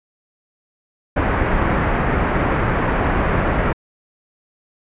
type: low-pass noise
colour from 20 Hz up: pink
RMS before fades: -18 dBFS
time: 1.16-3.73 s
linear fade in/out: 10 ms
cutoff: 2000 Hz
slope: 24 dB/octave
effects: resampled to 8000 Hz